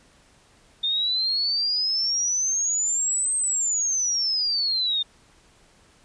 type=exponential two-way sweep; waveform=sine; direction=up then down; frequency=3623 to 8372 to 3623 Hz; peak=-21 dBFS; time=0.83-5.03 s; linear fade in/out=10 ms; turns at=3.36 s; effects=pink hiss -57 dBFS RMS until 6.04 s + resampled to 22050 Hz